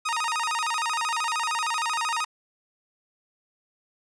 sawtooth tone with vibrato, 1078 Hz, C#6, 49 cents flat, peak -21 dBFS, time 0.05-2.25 s, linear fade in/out 10 ms, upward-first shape square, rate 13 Hz, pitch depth 260 cents each way, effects resampled to 22050 Hz

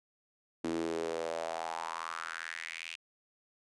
sawtooth tone with high-pass filter sweep, 82.41 Hz, E2, in tune, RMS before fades -38 dBFS, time 0.64-2.96 s, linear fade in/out 5 ms, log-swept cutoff 290 to 2700 Hz, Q 4.3, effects resampled to 22050 Hz

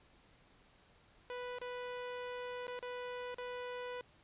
sawtooth tone with dropouts, 493.9 Hz, B4, in tune, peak -37 dBFS, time 1.3-4.01 s, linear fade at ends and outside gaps 0 ms, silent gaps 1.585-1.615 / 2.669-2.68 / 2.791-2.827 / 3.344-3.384 s, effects pink hiss -66 dBFS RMS until 4.23 s + resampled to 8000 Hz

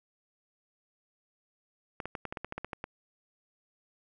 clicks, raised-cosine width 0.5 ms, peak -21 dBFS, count 12, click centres 2.002 / 2.056 / 2.152 / 2.253 / 2.325 / 2.372 / 2.446 / 2.524 / 2.58 / 2.646 / 2.732 / 2.841 s, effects none

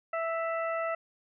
harmonic tone with a mistuned harmonic, 659.3 Hz, E5, in tune, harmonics 1 / 2 / 3 / 4, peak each -31 / -34 / -39 / -45 dBFS, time 0.13-0.95 s, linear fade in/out 5 ms, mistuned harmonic 4, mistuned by +18 cents, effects none

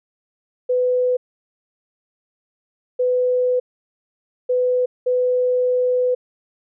sine tone bursts at uneven times, 500 Hz, B4, 21 cents sharp, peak -15 dBFS, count 4, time 0.69-1.17 / 2.99-3.6 / 4.49-4.86 / 5.06-6.15 s, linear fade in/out 10 ms, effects none

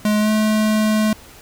square tone with pitch glide, 211 to 215.3 Hz, G#3 to A3, +28 to -37 cents, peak -15 dBFS, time 0.05-1.13 s, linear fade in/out 2 ms, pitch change +35 cents, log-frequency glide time 0.19-0.3 s, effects pink hiss -43 dBFS RMS until 1.41 s

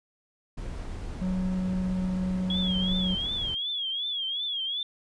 brown noise, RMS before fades -36 dBFS, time 0.57-3.55 s, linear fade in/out 10 ms
triangle tone, 184.9 Hz, F#3, 1 cent flat, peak -24 dBFS, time 1.21-3.15 s, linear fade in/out 10 ms
sine tone with vibrato, 3322 Hz, G#7, in tune, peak -28 dBFS, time 2.5-4.83 s, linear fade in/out 2 ms, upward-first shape triangle, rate 2.7 Hz, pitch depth 130 cents each way
effects resampled to 22050 Hz

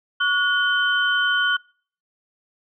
sine tone cluster, 1130 / 1457 / 3074 Hz, C#6 / F#6 / G7, +33 / -27 / -35 cents, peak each -27 / -19 / -24 dBFS, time 0.2-1.57 s, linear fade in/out 10 ms, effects noise-tail reverb RT60 0.5 s tail -26 dB re dry

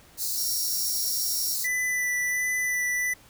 white high-pass noise, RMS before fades -29 dBFS, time 0.17-1.68 s, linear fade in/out 50 ms, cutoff 4000 Hz, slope 96 dB/octave
35% pulse tone, 5588 Hz, F8, in tune, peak -27 dBFS, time 0.37-1.55 s, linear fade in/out 10 ms
square tone with vibrato, 1987 Hz, B6, 10 cents sharp, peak -25 dBFS, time 1.64-3.14 s, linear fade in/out 10 ms, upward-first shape sine, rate 1.4 Hz, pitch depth 12 cents each way
effects pink hiss -54 dBFS RMS until 3.29 s

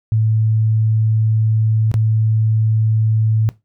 sine tone with dropouts, 110 Hz, A2, in tune, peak -12 dBFS, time 0.12-3.49 s, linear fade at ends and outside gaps 0 ms, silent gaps 1.915-1.941 s, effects noise-tail reverb RT60 0.2 s tail -18 dB re dry

